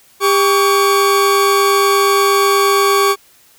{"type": "tone pair together", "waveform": "40% pulse", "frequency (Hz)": [398.8, 1128], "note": ["G4", "C#6"], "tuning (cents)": [30, 30], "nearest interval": "octave + tritone", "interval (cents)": 1800, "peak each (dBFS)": -12, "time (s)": [0.2, 3.16], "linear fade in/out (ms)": 50, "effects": ["white hiss -49 dBFS RMS until 3.58 s"]}